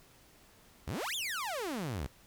sawtooth exponential two-way sweep, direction up then down, 59 to 3688 to 59 Hz, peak -31 dBFS, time 0.87-2.07 s, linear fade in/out 10 ms, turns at 1.15 s, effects pink hiss -61 dBFS RMS until 2.26 s

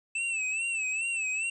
square tone with vibrato, 2637 Hz, E7, in tune, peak -29 dBFS, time 0.15-1.5 s, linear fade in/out 5 ms, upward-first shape sine, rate 2.4 Hz, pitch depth 82 cents each way, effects resampled to 24000 Hz + 10-bit

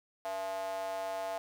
square tone with high-pass filter, 96 Hz, G2, 36 cents flat, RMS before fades -37 dBFS, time 0.25-1.38 s, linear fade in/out 0 ms, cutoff 720 Hz, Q 9.8, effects none

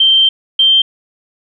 sine tone pair in turn, 3136 / 3151 Hz, G7 / G7, 0 / +8 cents, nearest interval unison, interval 8 cents, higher second, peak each -6 dBFS, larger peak neither, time 0-0.29 / 0.59-0.82 s, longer first, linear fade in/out 5 ms, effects none

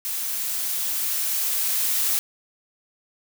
blue noise with level ramp, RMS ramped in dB -28 to -22 dBFS, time 0.05-2.19 s, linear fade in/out 0 ms, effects none

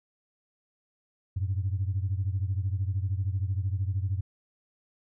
sine beating tone pair, 92.5 / 105.5 Hz, F#2 / G#2, 0 / +28 cents, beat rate 13 Hz, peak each -27 / -30 dBFS, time 1.36-4.21 s, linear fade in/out 10 ms, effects tanh soft clip ceiling -20 dBFS

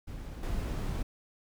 brown noise with level steps, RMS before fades -41 / -33 dBFS, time 0.07-1.03 s, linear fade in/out 10 ms, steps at 0.43 s, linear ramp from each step 2 ms, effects none

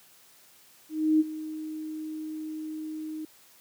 sine tone with ADSR envelope, 311.5 Hz, D#4, 2 cents sharp, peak -17 dBFS, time 0.89-3.25 s, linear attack 310 ms, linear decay 29 ms, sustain -16 dB, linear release 3 ms, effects white hiss -57 dBFS RMS until 3.6 s + high-pass 100 Hz 12 dB/octave

